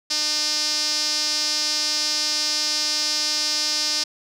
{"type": "tone with band-pass filter", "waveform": "sawtooth", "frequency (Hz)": 301.9, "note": "D4", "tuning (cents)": 48, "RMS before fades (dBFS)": -23, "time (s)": [0.1, 4.04], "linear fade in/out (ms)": 10, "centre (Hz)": 5100, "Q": 5.1, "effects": []}